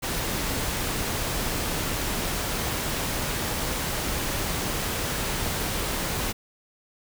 pink noise, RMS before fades -28 dBFS, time 0.02-6.33 s, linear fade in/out 20 ms, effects none

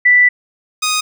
sine / 10% pulse tone pair in turn, 1975.5 / 1244.5 Hz, B6 / D#6, 0 / 0 cents, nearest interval minor sixth, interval 800 cents, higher first, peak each -6 dBFS, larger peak neither, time 0.05-0.29 / 0.82-1.01 s, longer first, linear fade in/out 10 ms, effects none

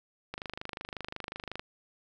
click train, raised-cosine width 0.3 ms, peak -21 dBFS, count 33, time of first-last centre 0.34-1.595 s, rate 25.5 Hz, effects none

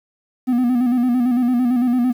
triangle tone with vibrato, 246.7 Hz, B3, 2 cents flat, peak -12 dBFS, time 0.47-2.13 s, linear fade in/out 20 ms, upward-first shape square, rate 8.9 Hz, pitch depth 54 cents each way, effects 8-bit

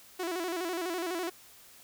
sawtooth tone with vibrato, 350 Hz, F4, 4 cents sharp, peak -28 dBFS, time 0.19-1.3 s, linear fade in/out 10 ms, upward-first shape square, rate 12 Hz, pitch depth 88 cents each way, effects white hiss -55 dBFS RMS until 1.83 s

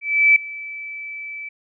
sine tone with ADSR envelope, 2312 Hz, D7, 28 cents flat, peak -8 dBFS, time 0.01-1.49 s, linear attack 350 ms, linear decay 3 ms, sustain -21 dB, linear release 7 ms, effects none

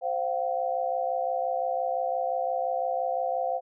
sine chord, C suspended fourth, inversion none, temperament equal with one note detuned, 523.3 / 698.5 / 764.3 Hz, C5 / F5 / G5, 0 / 0 / -44 cents, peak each -30 / -29 / -31 dBFS, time 0.01-3.61 s, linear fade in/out 50 ms, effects none

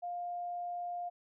sine tone, 704 Hz, F5, 14 cents sharp, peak -36 dBFS, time 0.02-1.1 s, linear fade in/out 20 ms, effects none

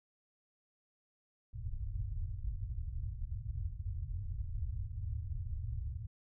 white low-pass noise, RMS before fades -39 dBFS, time 1.53-6.07 s, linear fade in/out 10 ms, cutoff 110 Hz, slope 48 dB/octave, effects none

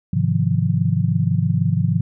sine chord, F minor seventh, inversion first, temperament just, 104.77 / 130.96 / 157.15 / 174.61 Hz, Ab2 / C3 / Eb3 / F3, +16 / +2 / +18 / 0 cents, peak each -21 dBFS, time 0.13-2.01 s, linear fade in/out 5 ms, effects none

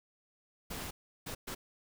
pink noise bursts at uneven times, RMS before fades -41 dBFS, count 3, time 0.7-0.91 / 1.26-1.35 / 1.47-1.55 s, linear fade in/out 10 ms, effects none

